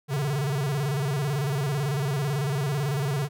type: tone with vibrato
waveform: square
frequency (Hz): 140.6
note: C#3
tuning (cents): +25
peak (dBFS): -25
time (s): 0.08-3.29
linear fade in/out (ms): 50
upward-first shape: square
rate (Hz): 18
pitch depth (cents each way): 110
effects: none